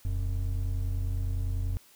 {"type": "tone pair together", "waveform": "triangle", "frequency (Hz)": [40.33, 90.4], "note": ["E1", "F#2"], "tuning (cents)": [-37, -40], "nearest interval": "octave + major second", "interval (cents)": 1397, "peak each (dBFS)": -28, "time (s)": [0.05, 1.77], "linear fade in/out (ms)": 0, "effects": ["white hiss -58 dBFS RMS until 1.95 s"]}